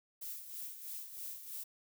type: noise with tremolo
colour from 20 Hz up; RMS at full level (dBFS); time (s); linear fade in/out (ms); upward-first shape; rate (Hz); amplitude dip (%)
violet; -43; 0.21-1.64; 10; sine; 3.1; 60
effects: none